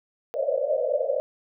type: band-pass noise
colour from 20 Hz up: white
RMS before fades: -25 dBFS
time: 0.34-1.2 s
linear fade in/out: 0 ms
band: 500 to 620 Hz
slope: 96 dB/octave
effects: none